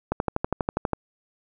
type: click train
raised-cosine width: 1 ms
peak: -9 dBFS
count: 11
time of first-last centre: 0.12-0.933 s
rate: 12.3 Hz
effects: none